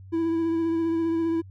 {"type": "tone with vibrato", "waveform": "triangle", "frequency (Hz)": 329.6, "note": "E4", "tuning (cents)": 0, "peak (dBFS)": -20, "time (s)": [0.12, 1.42], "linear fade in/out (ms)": 20, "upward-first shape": "sine", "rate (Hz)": 15, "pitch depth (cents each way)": 20, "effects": ["added 95 Hz sine -42 dBFS peak until 1.5 s"]}